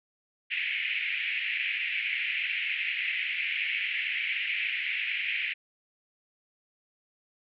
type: band-pass noise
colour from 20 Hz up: white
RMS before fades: -31 dBFS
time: 0.5-5.54 s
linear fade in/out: 20 ms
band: 2000 to 2700 Hz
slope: 48 dB/octave
effects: none